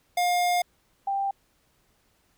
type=tone pair in turn; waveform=square / sine; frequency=710 / 789.2 Hz; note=F5 / G5; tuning=+28 / +11 cents; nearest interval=major second; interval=183 cents; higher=second; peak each=-22 / -24 dBFS; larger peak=first; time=0.17-0.62 / 1.07-1.31 s; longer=first; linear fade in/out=5 ms; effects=pink hiss -67 dBFS RMS until 2.37 s